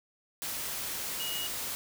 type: tone in noise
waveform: sine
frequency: 2895 Hz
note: F#7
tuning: 38 cents flat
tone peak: -35 dBFS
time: 1.2-1.47 s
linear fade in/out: 0 ms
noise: white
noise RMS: -36 dBFS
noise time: 0.42-1.75 s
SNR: -2 dB
effects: none